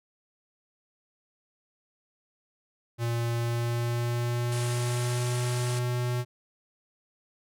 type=tone with pitch glide; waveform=square; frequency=117.6 to 122.88 Hz; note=A#2 to B2; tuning=+16 to -8 cents; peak=-27 dBFS; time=2.98-6.25 s; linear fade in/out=50 ms; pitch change=+76 cents; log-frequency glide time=3.35-5.38 s
type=low-pass noise; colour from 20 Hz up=white; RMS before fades=-40 dBFS; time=4.52-5.79 s; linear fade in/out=2 ms; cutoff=11000 Hz; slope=96 dB/octave
effects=none